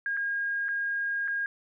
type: tone with dropouts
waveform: sine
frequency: 1625 Hz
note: G#6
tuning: 38 cents flat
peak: -27 dBFS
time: 0.06-1.46 s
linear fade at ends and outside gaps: 1 ms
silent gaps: 0.168-0.172 / 0.684-0.688 / 1.277-1.281 s
effects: none